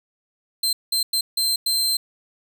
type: tone bursts at uneven times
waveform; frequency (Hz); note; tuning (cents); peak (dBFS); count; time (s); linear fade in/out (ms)
sawtooth; 4124; C8; -26; -16; 5; 0.63-0.73 / 0.92-1.03 / 1.13-1.21 / 1.37-1.56 / 1.66-1.97; 5
effects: none